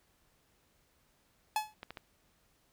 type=tone with exponential decay; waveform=45% pulse; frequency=856 Hz; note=A5; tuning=48 cents flat; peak=-26 dBFS; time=1.56-1.74 s; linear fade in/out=2 ms; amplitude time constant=39 ms
type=clicks; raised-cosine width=0.3 ms; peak=-27 dBFS; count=3; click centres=1.831 / 1.906 / 1.972 s
effects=pink hiss -71 dBFS RMS until 2.72 s